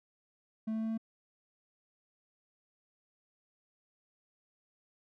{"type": "tone with pitch steps", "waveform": "triangle", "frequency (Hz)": [220, 221.3, 222.6, 223.8], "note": ["A3", "A3", "A3", "A3"], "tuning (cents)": [0, 10, 20, 30], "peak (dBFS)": -30, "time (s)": [0.67, 0.978], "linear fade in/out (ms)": 10, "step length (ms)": 77, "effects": []}